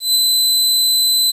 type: tone with ADSR envelope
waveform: sawtooth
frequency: 4029 Hz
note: B7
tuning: 34 cents sharp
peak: -7 dBFS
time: 0-1.32 s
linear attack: 150 ms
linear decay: 11 ms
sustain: -2 dB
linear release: 22 ms
effects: resampled to 32000 Hz + 8-bit